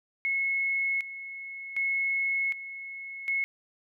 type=tone with tremolo; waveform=sine; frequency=2183 Hz; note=C#7; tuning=27 cents flat; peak=-25 dBFS; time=0.25-3.44 s; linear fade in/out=0 ms; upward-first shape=square; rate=0.66 Hz; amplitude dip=75%; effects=none